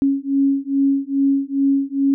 sine beating tone pair, 274.4 / 276.8 Hz, C#4 / C#4, -17 / -2 cents, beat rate 2.4 Hz, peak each -18 dBFS, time 0.02-2.14 s, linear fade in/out 0 ms, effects none

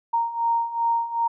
sine beating tone pair, 927 / 929.6 Hz, A#5 / A#5, -10 / -5 cents, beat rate 2.6 Hz, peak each -26 / -22 dBFS, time 0.13-1.28 s, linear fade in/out 10 ms, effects none

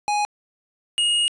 square tone pair in turn, 830.6 / 2866 Hz, G#5 / F7, 0 / +44 cents, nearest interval octave + major sixth, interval 2144 cents, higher second, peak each -20 / -18 dBFS, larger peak second, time 0.08-0.25 / 0.98-1.28 s, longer second, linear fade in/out 0 ms, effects resampled to 22050 Hz + 9-bit

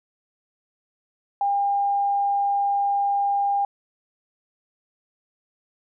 sine tone, 803 Hz, G5, 41 cents sharp, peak -19 dBFS, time 1.41-3.65 s, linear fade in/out 2 ms, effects none

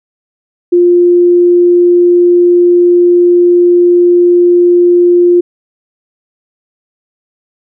sine tone, 351.4 Hz, F4, 11 cents sharp, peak -3 dBFS, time 0.72-5.41 s, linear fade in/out 10 ms, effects none

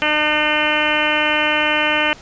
harmonic tone, 302.5 Hz, D#4, 49 cents flat, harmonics 1 / 2 / 3 / 4 / 5 / 6 / 7 / 8 / 9 / 10, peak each -26 / -23 / -24 / -26 / -23 / -24 / -24 / -23 / -24 / -23 dBFS, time 0.02-2.13 s, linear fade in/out 0 ms, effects pink hiss -41 dBFS RMS until 2.21 s + resampled to 16000 Hz

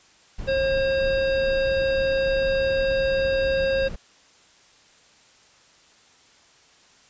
brown noise, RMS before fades -33 dBFS, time 0.38-3.96 s, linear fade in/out 10 ms
harmonic tone, 537 Hz, C5, 45 cents sharp, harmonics 1 / 3 / 5 / 7 / 9, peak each -20 / -30 / -34 / -37 / -39 dBFS, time 0.47-3.89 s, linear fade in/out 20 ms
effects white hiss -55 dBFS RMS until 7.09 s + resampled to 16000 Hz

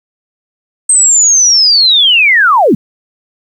sine linear sweep, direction down, 8372 to 164.81 Hz, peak -4 dBFS, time 0.89-2.75 s, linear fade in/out 5 ms, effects 7-bit

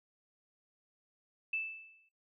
sine tone with exponential decay, 2637 Hz, E7, in tune, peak -30 dBFS, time 1.53-2.09 s, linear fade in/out 5 ms, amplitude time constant 120 ms, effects noise-tail reverb RT60 0.3 s tail -25 dB re dry

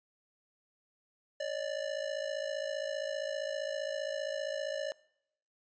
square ring-modulated tone, 586 Hz, D5, 4 cents flat, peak -32 dBFS, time 1.4-4.92 s, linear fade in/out 0 ms, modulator 27.6 Hz, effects noise-tail reverb RT60 0.8 s tail -24 dB re dry + resampled to 16000 Hz

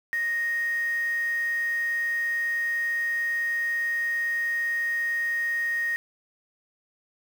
sine tone with quantisation, 1864.7 Hz, A#6, in tune, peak -24 dBFS, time 0.13-5.96 s, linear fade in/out 0 ms, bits 7, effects none

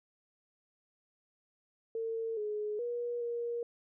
sine tone with pitch steps, 452.4 / 421.3 / 479.4 / 472.7 Hz, A4 / G#4 / A#4 / A#4, +48 / +25 / +48 / +24 cents, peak -33 dBFS, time 1.95-3.63 s, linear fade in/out 2 ms, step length 420 ms, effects none

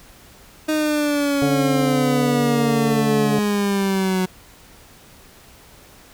30% pulse exponential sweep, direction down, 311.1 to 184.1 Hz, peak -15 dBFS, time 0.68-4.26 s, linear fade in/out 10 ms
harmonic tone, 144 Hz, D3, 34 cents flat, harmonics 1 / 2 / 3 / 4 / 5, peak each -23 / -26 / -26 / -32 / -28 dBFS, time 1.42-3.39 s, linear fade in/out 0 ms
effects pink hiss -47 dBFS RMS until 6.13 s

